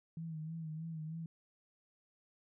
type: tone with vibrato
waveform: sine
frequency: 160 Hz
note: D#3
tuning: 49 cents sharp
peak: -40 dBFS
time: 0.17-1.26 s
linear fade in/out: 2 ms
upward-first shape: sine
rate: 3.2 Hz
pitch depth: 55 cents each way
effects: none